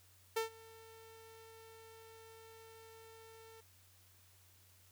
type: tone with ADSR envelope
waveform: sawtooth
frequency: 448.5 Hz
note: A4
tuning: 33 cents sharp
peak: -28 dBFS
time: 0.36-3.61 s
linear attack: 10 ms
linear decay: 120 ms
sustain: -24 dB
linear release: 10 ms
effects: added 92 Hz sine -67 dBFS peak until 4.91 s + white hiss -67 dBFS RMS until 4.91 s